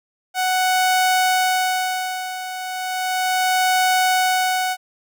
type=tone with tremolo; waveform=sawtooth; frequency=742 Hz; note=F#5; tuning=5 cents sharp; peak=-11 dBFS; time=0.34-4.77 s; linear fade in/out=50 ms; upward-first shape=sine; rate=0.35 Hz; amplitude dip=75%; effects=none